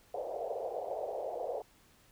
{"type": "band-pass noise", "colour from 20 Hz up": "pink", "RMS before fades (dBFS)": -38, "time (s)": [0.14, 1.62], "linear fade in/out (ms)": 5, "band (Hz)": [450, 740], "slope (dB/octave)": 48, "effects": ["pink hiss -64 dBFS RMS until 2.11 s"]}